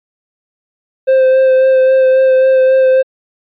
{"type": "tone with vibrato", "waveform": "triangle", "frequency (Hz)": 523.3, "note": "C5", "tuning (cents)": 0, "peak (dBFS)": -4, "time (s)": [1.07, 3.03], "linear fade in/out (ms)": 20, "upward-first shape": "sine", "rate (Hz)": 3.7, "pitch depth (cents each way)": 15, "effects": ["resampled to 8000 Hz"]}